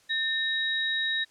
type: tone pair together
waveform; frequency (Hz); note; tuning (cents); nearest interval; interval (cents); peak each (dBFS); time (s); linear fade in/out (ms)
sine; 1800 / 3814; A6 / A#7; +39 / +39; octave + minor second; 1300; -28; 0.09-1.25; 20
effects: white hiss -61 dBFS RMS until 1.3 s + low-pass 8000 Hz 12 dB/octave